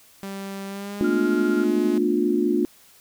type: tone with pitch glide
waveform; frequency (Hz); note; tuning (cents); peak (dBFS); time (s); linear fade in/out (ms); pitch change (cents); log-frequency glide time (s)
sawtooth; 196 to 211.3; G3 to G#3; 0 to +30; -27; 0.23-1.98; 0; +130; 0.67-1.28
type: chord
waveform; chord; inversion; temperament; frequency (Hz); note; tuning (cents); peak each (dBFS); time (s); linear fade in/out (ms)
sine; B half-diminished seventh; third; just; 222.2 / 246.9 / 296.3 / 355.6; A3 / B3 / D4 / F4; +17 / 0 / +15 / +31; -25 / -27 / -23 / -22; 1.01-2.65; 0
type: tone with tremolo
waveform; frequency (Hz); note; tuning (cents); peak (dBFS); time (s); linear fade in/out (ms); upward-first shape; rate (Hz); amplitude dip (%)
sine; 1400; F6; +4; -29; 1.04-1.64; 5; sine; 15; 45
effects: white hiss -53 dBFS RMS until 3 s